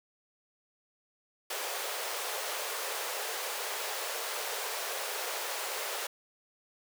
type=high-pass noise; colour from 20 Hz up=pink; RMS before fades=-36 dBFS; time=1.5-6.07 s; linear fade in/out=5 ms; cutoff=420 Hz; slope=48 dB/octave; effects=none